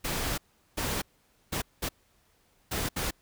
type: noise bursts at uneven times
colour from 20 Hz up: pink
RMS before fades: -31 dBFS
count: 6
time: 0.04-0.38 / 0.77-1.02 / 1.52-1.62 / 1.82-1.89 / 2.71-2.89 / 2.96-3.11 s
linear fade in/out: 10 ms
effects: pink hiss -67 dBFS RMS until 3.21 s